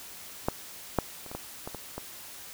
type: clicks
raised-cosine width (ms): 1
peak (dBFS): -11 / -9 / -30 / -27 / -20 / -22 / -23 / -21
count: 8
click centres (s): 0.485 / 0.987 / 1.263 / 1.315 / 1.35 / 1.675 / 1.747 / 1.98
effects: white hiss -45 dBFS RMS until 2.53 s